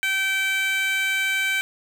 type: tone with high-pass filter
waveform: 15% pulse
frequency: 773 Hz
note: G5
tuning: 24 cents flat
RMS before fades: -23 dBFS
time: 0.03-1.61 s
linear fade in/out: 0 ms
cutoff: 1900 Hz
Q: 5
effects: none